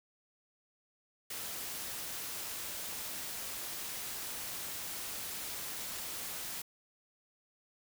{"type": "noise", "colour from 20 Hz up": "white", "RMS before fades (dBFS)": -41, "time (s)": [1.3, 6.62], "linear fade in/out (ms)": 5, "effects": []}